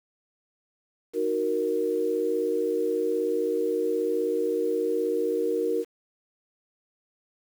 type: chord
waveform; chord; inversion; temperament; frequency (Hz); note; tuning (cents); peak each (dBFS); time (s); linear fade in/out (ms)
sine; D# minor; none; equal; 311.1 / 370 / 466.2; D#4 / F#4 / A#4; 0 / 0 / 0; -31 / -29 / -25; 1.13-5.85; 50
effects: 8-bit